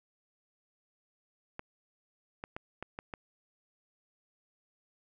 clicks, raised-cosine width 0.5 ms, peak -24 dBFS, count 6, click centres 1.594 / 2.439 / 2.565 / 2.826 / 2.989 / 3.138 s, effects none

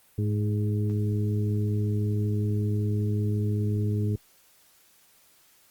harmonic tone with a mistuned harmonic, 105.3 Hz, G#2, 24 cents sharp, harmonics 1 / 2 / 3 / 4, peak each -24 / -32 / -36 / -36 dBFS, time 0.18-4.16 s, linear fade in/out 5 ms, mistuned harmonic 4, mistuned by -21 cents, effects white hiss -60 dBFS RMS until 5.7 s + Opus 32 kbps

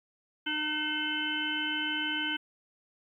harmonic tone with a mistuned harmonic, 304.4 Hz, D#4, 38 cents flat, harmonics 1 / 3 / 5 / 7 / 9 / 10, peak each -37 / -42 / -34 / -40 / -39 / -33 dBFS, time 0.46-2.37 s, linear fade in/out 10 ms, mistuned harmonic 9, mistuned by -67 cents, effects 11-bit

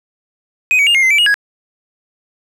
triangle tone with pitch steps, 2506 / 2262 / 2822 / 2137 / 2067 / 2319 / 2878 / 1659 Hz, D#7 / C#7 / F7 / C7 / C7 / D7 / F#7 / G#6, +12 / +34 / +17 / +36 / -22 / -22 / -49 / -2 cents, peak -7 dBFS, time 0.71-1.342 s, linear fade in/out 0 ms, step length 79 ms, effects none

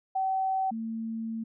sine tone pair in turn, 764 / 225 Hz, G5 / A3, -45 / +39 cents, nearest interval octave + major sixth, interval 2116 cents, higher first, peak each -25 / -31 dBFS, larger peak first, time 0.15-0.71 / 0.71-1.44 s, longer second, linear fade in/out 10 ms, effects none

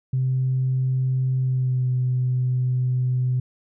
sine tone with pitch glide, 129.9 to 126.64 Hz, C3 to B2, -12 to +44 cents, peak -18 dBFS, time 0.13-3.4 s, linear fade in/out 5 ms, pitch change -44 cents, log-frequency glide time 1.39-1.9 s, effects tanh soft clip ceiling -14 dBFS

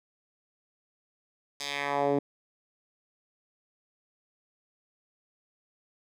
10% pulse tone with band-pass filter sweep, 142.2 Hz, C#3, 45 cents sharp, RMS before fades -29 dBFS, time 1.6-2.19 s, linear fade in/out 2 ms, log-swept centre 5500 to 310 Hz, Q 1.5, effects none

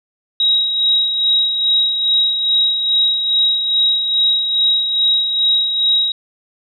sine tone with tremolo, 3817 Hz, A#7, 40 cents sharp, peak -10 dBFS, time 0.4-6.12 s, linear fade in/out 2 ms, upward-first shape sine, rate 2.4 Hz, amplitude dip 50%, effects none

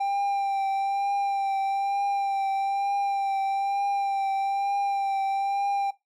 triangle tone with vibrato, 791 Hz, G5, 15 cents sharp, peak -21 dBFS, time 0-5.91 s, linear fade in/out 10 ms, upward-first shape triangle, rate 1.1 Hz, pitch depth 25 cents each way, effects noise-tail reverb RT60 0.2 s tail -19 dB re dry + MP3 64 kbps

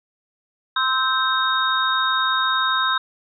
sine tone cluster, 1039 / 1301 / 1568 / 3725 Hz, C6 / E6 / G6 / A#7, -12 / -23 / 0 / -2 cents, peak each -23 dBFS, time 0.76-2.98 s, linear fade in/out 5 ms, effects none

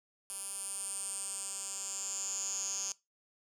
10% pulse tone with band-pass filter sweep, 196 Hz, G3, in tune, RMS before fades -39 dBFS, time 0.3-2.92 s, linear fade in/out 0 ms, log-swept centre 9900 to 6400 Hz, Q 8.5, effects noise-tail reverb RT60 0.2 s tail -19 dB re dry

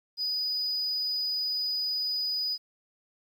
sine tone, 4961 Hz, D#8, 6 cents flat, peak -25 dBFS, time 0.17-2.58 s, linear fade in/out 50 ms, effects tanh soft clip ceiling -26 dBFS + 10-bit

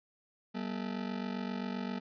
40% pulse ring-modulated tone, 216.7 Hz, A3, 26 cents flat, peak -31 dBFS, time 0.54-2 s, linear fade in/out 20 ms, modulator 23.8 Hz, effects resampled to 11025 Hz

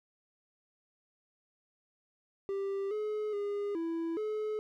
triangle tone with pitch steps, 393.6 / 425.1 / 407.7 / 331 / 428.3 Hz, G4 / G#4 / G#4 / E4 / A4, +7 / +40 / -32 / +7 / -47 cents, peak -30 dBFS, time 2.49-4.59 s, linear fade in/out 0 ms, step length 420 ms, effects none

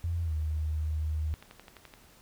sine tone with pitch glide, 84.9 to 77.41 Hz, F2 to D#2, -48 to -8 cents, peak -28 dBFS, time 0.04-1.34 s, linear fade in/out 0 ms, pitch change -160 cents, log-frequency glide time 0.23-0.33 s
click train, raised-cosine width 0.3 ms, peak -31 dBFS, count 8, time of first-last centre 1.34-1.938 s, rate 11.7 Hz
effects pink hiss -58 dBFS RMS until 2.21 s

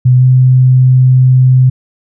sine tone with pitch glide, 126.2 to 128.55 Hz, B2 to C3, +38 to -30 cents, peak -3 dBFS, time 0.05-1.7 s, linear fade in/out 10 ms, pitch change +32 cents, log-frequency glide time 0.18-0.23 s, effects none

